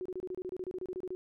sine tone bursts, 367.9 Hz, F#4, 10 cents flat, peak -35 dBFS, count 16, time 0.01-1.15 s, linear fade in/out 0 ms, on 45 ms, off 28 ms, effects none

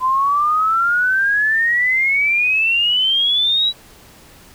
sine exponential sweep, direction up, 1017 to 3933 Hz, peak -13 dBFS, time 0-3.73 s, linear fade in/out 50 ms, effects pink hiss -45 dBFS RMS until 4.54 s

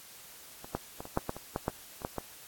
clicks, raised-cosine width 1 ms, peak -30 / -16 / -24 / -29 / -12 / -17 / -27 / -16 / -14 / -29 / -18 / -19 dBFS, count 12, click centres 0.645 / 0.75 / 1.005 / 1.054 / 1.174 / 1.294 / 1.366 / 1.561 / 1.681 / 2.019 / 2.049 / 2.183 s, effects white hiss -51 dBFS RMS until 2.47 s + AAC 64 kbps

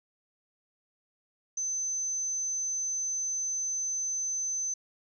sine tone, 6140 Hz, G8, 37 cents flat, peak -29 dBFS, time 1.57-4.74 s, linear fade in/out 5 ms, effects none

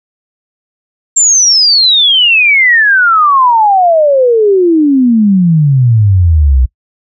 sine exponential sweep, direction down, 7459 to 60.7 Hz, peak -4 dBFS, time 1.16-6.66 s, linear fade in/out 10 ms, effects noise-tail reverb RT60 0.1 s tail -24 dB re dry

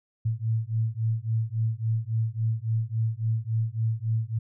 sine beating tone pair, 110.4 / 114 Hz, A2 / A#2, +6 / -38 cents, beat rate 3.6 Hz, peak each -27 dBFS, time 0.25-4.39 s, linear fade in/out 10 ms, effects none

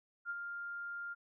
sine tone with ADSR envelope, 1400 Hz, F6, 4 cents sharp, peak -35 dBFS, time 0.25-1.15 s, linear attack 50 ms, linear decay 36 ms, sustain -5 dB, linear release 27 ms, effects none

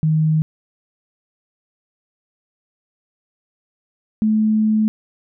sine tone pair in turn, 156.5 / 216.3 Hz, D#3 / A3, +10 / -29 cents, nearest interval tritone, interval 561 cents, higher second, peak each -13 dBFS, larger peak neither, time 0.03-0.42 / 4.22-4.88 s, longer second, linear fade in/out 0 ms, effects none

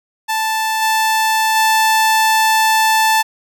sawtooth tone with level steps, 880 Hz, A5, in tune, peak -12 / -9 / -7 dBFS, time 0.28-3.23 s, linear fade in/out 20 ms, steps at 0.81 / 1.55 s, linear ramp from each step 20 ms, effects none

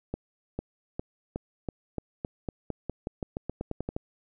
accelerating click train, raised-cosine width 2 ms, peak -18 dBFS, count 19, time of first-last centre 0.14-3.965 s, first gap 450 ms, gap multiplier 0.9, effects none

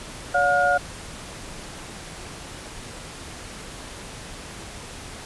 sine tone cluster, 569 / 717 / 1430 Hz, C#5 / F5 / F6, +45 / +45 / +41 cents, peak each -23 / -20 / -21 dBFS, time 0.34-0.78 s, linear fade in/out 10 ms, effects pink hiss -38 dBFS RMS until 5.25 s + resampled to 24000 Hz

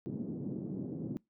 white band-pass noise, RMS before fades -39 dBFS, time 0.06-1.17 s, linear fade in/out 0 ms, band 140 to 300 Hz, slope 24 dB/octave, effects noise-tail reverb RT60 0.2 s tail -24 dB re dry

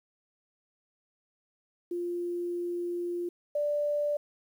sine tone pair in turn, 349.2 / 587.3 Hz, F4 / D5, 0 / 0 cents, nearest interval major sixth, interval 900 cents, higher second, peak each -30 / -26 dBFS, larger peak second, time 1.91-3.29 / 3.55-4.17 s, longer first, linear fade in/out 5 ms, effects 10-bit

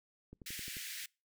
click train, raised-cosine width 3 ms, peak -37 dBFS, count 6, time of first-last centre 0.33-0.769 s, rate 11.4 Hz
pink high-pass noise, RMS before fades -44 dBFS, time 0.46-1.06 s, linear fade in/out 5 ms, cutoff 1700 Hz, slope 48 dB/octave
effects noise-tail reverb RT60 0.3 s tail -26 dB re dry

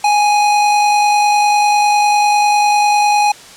square tone with amplitude modulation, 830.6 Hz, G#5, in tune, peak -9 dBFS, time 0.04-3.32 s, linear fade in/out 5 ms, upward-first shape sine, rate 50 Hz, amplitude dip 25%, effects white hiss -37 dBFS RMS until 3.56 s + low-pass 8000 Hz 12 dB/octave

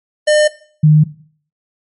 square / sine tone pair in turn, 604 / 152.93 Hz, D5 / D#3, +48 / -30 cents, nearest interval 2 octaves, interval 2378 cents, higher first, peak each -9 / -4 dBFS, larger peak second, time 0.27-0.48 / 0.83-1.04 s, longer neither, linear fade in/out 10 ms, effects noise-tail reverb RT60 0.5 s tail -17 dB re dry + MP3 48 kbps

